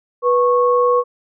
sine tone pair together, 490 / 1100 Hz, B4 / C#6, -14 / -14 cents, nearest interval octave + major second, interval 1400 cents, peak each -13 / -16 dBFS, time 0.22-1.04 s, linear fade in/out 50 ms, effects none

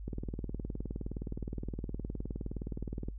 click train, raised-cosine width 3 ms, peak -25 dBFS, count 59, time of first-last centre 0.08-3.085 s, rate 19.3 Hz, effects noise-tail reverb RT60 0.1 s tail -21 dB re dry + added 50 Hz sine -40 dBFS peak until 3.18 s

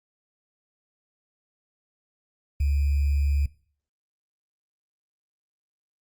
sine tone with sample-and-hold, 71 Hz, C#2, 42 cents sharp, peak -20 dBFS, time 2.6-3.46 s, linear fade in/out 5 ms, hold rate 2450 Hz, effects noise-tail reverb RT60 0.5 s tail -22 dB re dry + Opus 48 kbps

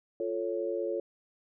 sine chord, F augmented, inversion none, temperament equal, 349.2 / 440 / 554.4 Hz, F4 / A4 / C#5, 0 / 0 / 0 cents, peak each -34 dBFS, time 0.2-1 s, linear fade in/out 2 ms, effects none

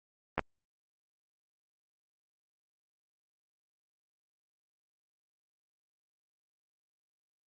clicks, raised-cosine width 0.5 ms, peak -14 dBFS, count 2, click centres 0.38 / 0.393 s, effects Opus 24 kbps

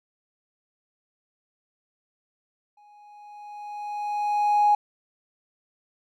triangle tone with exponential growth, 830.6 Hz, G#5, in tune, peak -11 dBFS, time 2.77-4.75 s, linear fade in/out 5 ms, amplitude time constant 430 ms, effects tanh soft clip ceiling -13 dBFS

